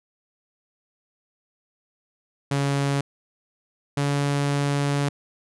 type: tone pair in turn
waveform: sawtooth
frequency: 140.2 / 142.4 Hz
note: C#3 / C#3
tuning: +20 / +47 cents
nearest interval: unison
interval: 27 cents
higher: second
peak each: -17 dBFS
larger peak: neither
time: 2.51-3.01 / 3.97-5.09 s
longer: second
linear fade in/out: 5 ms
effects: resampled to 24000 Hz